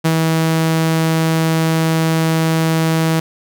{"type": "tone with ADSR envelope", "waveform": "sawtooth", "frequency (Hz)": 161.6, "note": "E3", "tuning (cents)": -34, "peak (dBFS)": -7, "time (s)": [0.04, 3.2], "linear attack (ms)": 16, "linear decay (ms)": 59, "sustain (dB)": -2, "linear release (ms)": 4, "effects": []}